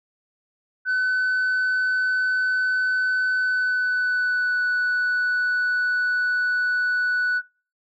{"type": "tone with pitch glide", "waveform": "sine", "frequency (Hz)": [1509, 1482.2], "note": ["F#6", "F#6"], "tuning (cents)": [34, 3], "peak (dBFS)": -17, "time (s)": [0.85, 7.42], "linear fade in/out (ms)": 50, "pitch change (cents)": -31, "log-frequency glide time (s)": [3.35, 4.64], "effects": ["noise-tail reverb RT60 0.4 s tail -26 dB re dry", "tanh soft clip ceiling -18 dBFS"]}